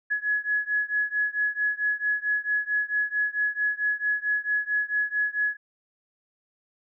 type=beating tone pair; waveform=sine; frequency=1687 / 1691.5 Hz; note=G#6 / G#6; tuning=+27 / +31 cents; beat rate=4.5 Hz; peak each=-26 / -27 dBFS; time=0.1-5.57 s; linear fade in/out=20 ms; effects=none